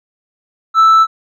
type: tone with hard clipping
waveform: triangle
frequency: 1318.5 Hz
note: E6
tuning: in tune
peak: -4 dBFS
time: 0.74-1.07 s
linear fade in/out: 50 ms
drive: 1 dB
effects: none